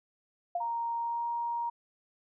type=tone with exponential decay; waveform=sine; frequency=700 Hz; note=F5; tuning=4 cents sharp; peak=-26 dBFS; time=0.55-0.74 s; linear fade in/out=5 ms; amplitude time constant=41 ms
type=tone with pitch glide; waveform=sine; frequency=932.3 to 940.4 Hz; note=A#5 to A#5; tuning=0 to +15 cents; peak=-30 dBFS; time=0.6-1.7 s; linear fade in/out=10 ms; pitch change=+15 cents; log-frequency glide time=0.97-1.27 s
effects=none